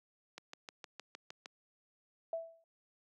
click train, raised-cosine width 0.2 ms, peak -28 dBFS, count 8, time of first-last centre 0.38-1.459 s, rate 6.49 Hz
sine tone with exponential decay, 659.3 Hz, E5, in tune, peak -32 dBFS, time 2.33-2.64 s, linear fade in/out 2 ms, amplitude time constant 67 ms
effects high-pass 300 Hz 12 dB/octave

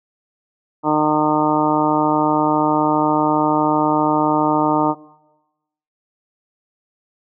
harmonic tone, 152.4 Hz, D#3, 36 cents flat, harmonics 1 / 2 / 3 / 4 / 5 / 6 / 7 / 8, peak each -28 / -18 / -25 / -23 / -23 / -19 / -26 / -24 dBFS, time 0.83-4.95 s, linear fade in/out 50 ms, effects noise-tail reverb RT60 1.0 s tail -20 dB re dry

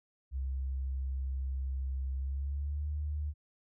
sine tone with pitch glide, 66.3 to 74.42 Hz, C2 to D2, +23 to +24 cents, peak -32 dBFS, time 0.31-3.34 s, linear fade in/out 50 ms, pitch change +201 cents, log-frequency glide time 2.16-2.87 s, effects none

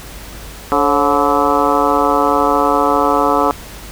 harmonic tone with a mistuned harmonic, 144.5 Hz, D3, 28 cents flat, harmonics 2 / 3 / 4 / 5 / 6 / 7 / 8 / 9, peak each -19 / -19 / -19 / -19 / -19 / -19 / -19 / -19 dBFS, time 0.72-3.51 s, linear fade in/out 0 ms, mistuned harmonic 4, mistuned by -93 cents, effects added 50 Hz sine -34 dBFS peak until 3.91 s + pink hiss -34 dBFS RMS until 3.91 s

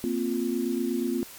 sine chord, Bb suspended second, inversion none, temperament equal, 233.1 / 261.6 / 349.2 Hz, Bb3 / C4 / F4, 0 / 0 / 0 cents, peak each -29 dBFS, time 0.04-1.23 s, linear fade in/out 0 ms, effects white hiss -45 dBFS RMS until 1.38 s + MP3 96 kbps

